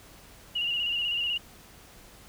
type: tone with vibrato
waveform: sine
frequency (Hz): 2845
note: F7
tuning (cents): +31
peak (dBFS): -26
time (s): 0.55-1.38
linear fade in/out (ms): 10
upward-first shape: square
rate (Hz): 16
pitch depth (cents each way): 36
effects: added 50 Hz sine -60 dBFS peak until 2.28 s + pink hiss -52 dBFS RMS until 2.28 s